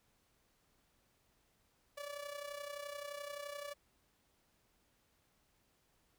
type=tone with amplitude modulation; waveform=sawtooth; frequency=577 Hz; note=D5; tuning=31 cents flat; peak=-37 dBFS; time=1.97-3.74 s; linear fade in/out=10 ms; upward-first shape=sine; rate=31.6 Hz; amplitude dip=65%; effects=pink hiss -75 dBFS RMS until 6.18 s